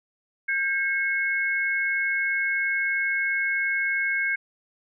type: tone pair together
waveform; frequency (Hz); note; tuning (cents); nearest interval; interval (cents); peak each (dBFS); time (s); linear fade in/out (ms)
sine; 1594 / 2185; G6 / C#7; +28 / -26; perfect fourth; 546; -25; 0.48-4.36; 10
effects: none